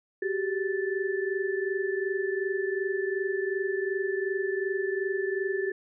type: tone cluster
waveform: sine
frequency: 379.1 / 401.8 / 1755 Hz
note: F#4 / G4 / A6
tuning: +42 / +43 / -5 cents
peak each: -29 / -31 / -34 dBFS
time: 0.22-5.72 s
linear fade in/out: 5 ms
effects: none